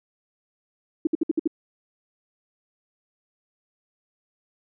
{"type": "tone bursts", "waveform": "sine", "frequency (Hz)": 319.6, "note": "D#4", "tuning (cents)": 47, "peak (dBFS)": -17, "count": 6, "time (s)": [1.05, 1.476], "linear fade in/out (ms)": 5, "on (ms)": 21, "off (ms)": 60, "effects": []}